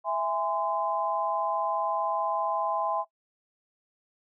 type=chord; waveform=sine; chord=E augmented; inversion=none; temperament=just; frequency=659.3 / 824.1 / 1030.1 Hz; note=E5 / G#5 / B#5; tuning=0 / -14 / -27 cents; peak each=-30 dBFS; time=0.04-3.05 s; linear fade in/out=50 ms; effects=noise-tail reverb RT60 0.1 s tail -18 dB re dry